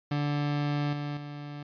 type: tone with level steps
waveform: 30% pulse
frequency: 145.9 Hz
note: D3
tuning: 11 cents flat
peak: -24 / -29 / -35 dBFS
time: 0.11-1.63 s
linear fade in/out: 5 ms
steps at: 0.93 / 1.17 s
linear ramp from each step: 2 ms
effects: resampled to 11025 Hz